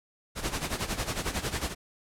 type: noise with tremolo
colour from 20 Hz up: pink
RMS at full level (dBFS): -29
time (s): 0.35-1.75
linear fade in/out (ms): 50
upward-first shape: sine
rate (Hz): 11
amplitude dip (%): 75
effects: low-pass 11000 Hz 12 dB/octave